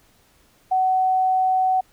sine tone, 750 Hz, F#5, 23 cents sharp, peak -16 dBFS, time 0.71-1.81 s, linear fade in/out 10 ms, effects pink hiss -58 dBFS RMS until 1.92 s

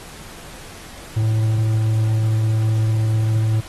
triangle tone, 110 Hz, A2, in tune, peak -13 dBFS, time 1.16-3.61 s, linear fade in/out 10 ms, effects pink hiss -39 dBFS RMS until 3.68 s + AAC 32 kbps

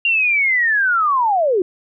sine linear sweep, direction down, 2794 to 341.9 Hz, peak -13 dBFS, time 0.05-1.62 s, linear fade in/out 2 ms, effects none

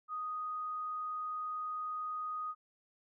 sine tone, 1244.5 Hz, D#6, in tune, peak -36 dBFS, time 0.08-2.55 s, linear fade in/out 50 ms, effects none

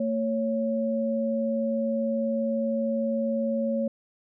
sine tone pair together, 226.6 / 554.4 Hz, A#3 / C#5, -49 / 0 cents, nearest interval octave + minor third, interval 1549 cents, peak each -26 / -27 dBFS, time 0-3.88 s, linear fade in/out 5 ms, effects none

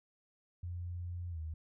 sine tone with pitch glide, 87.8 to 79.13 Hz, F2 to D#2, +10 to +30 cents, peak -38 dBFS, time 0.63-1.54 s, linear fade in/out 5 ms, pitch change -180 cents, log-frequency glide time 1.3-1.39 s, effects none

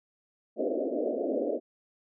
white band-pass noise, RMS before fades -30 dBFS, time 0.56-1.6 s, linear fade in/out 50 ms, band 230 to 650 Hz, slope 96 dB/octave, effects none

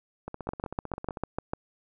two click trains, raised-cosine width 1 ms, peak -22 / -15 dBFS, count 15 / 8, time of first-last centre 0.28-1.172 / 0.49-1.535 s, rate 15.7 / 6.7 Hz, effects none

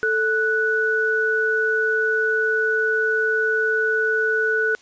sine tone pair together, 440 / 1480 Hz, A4 / F#6, 0 / 0 cents, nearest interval octave + major sixth, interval 2100 cents, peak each -22 / -19 dBFS, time 0.03-4.75 s, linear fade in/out 0 ms, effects white hiss -51 dBFS RMS until 4.81 s + resampled to 16000 Hz

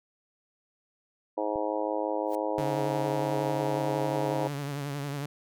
harmonic tone, 105.8 Hz, G#2, 33 cents sharp, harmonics 3 / 4 / 5 / 6 / 7 / 8 / 9, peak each -34 / -36 / -32 / -35 / -38 / -37 / -37 dBFS, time 1.37-4.48 s, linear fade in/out 10 ms
clicks, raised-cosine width 5 ms, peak -33 dBFS, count 2, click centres 1.558 / 2.591 s
white noise with exponential growth, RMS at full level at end -45 dBFS, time 2.24-2.35 s, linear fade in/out 0 ms, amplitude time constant 23 ms
sawtooth tone with vibrato, 142.2 Hz, C#3, 45 cents sharp, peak -28 dBFS, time 2.58-5.26 s, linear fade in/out 2 ms, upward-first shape triangle, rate 11 Hz, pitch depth 69 cents each way
effects none

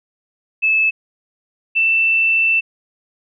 sine tone pair in turn, 2613 / 2666 Hz, E7 / E7, -16 / +19 cents, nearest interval unison, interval 35 cents, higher second, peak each -12 dBFS, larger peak neither, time 0.62-0.91 / 1.75-2.61 s, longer second, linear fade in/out 20 ms, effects none

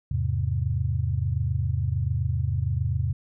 sine chord, E augmented, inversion none, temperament equal, 82.41 / 103.83 / 130.81 Hz, E2 / G#2 / B#2, 0 / 0 / 0 cents, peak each -27 dBFS, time 0.11-3.13 s, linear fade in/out 5 ms, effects none

